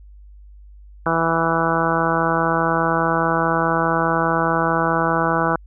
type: harmonic tone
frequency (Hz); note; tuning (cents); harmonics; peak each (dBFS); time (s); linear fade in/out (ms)
164.81; E3; 0; 1 / 2 / 3 / 4 / 5 / 6 / 7 / 8 / 9; -25 / -25 / -25 / -25 / -25 / -25 / -25 / -25 / -25; 1.06-5.56; 2
effects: added 50 Hz sine -40 dBFS peak until 5.66 s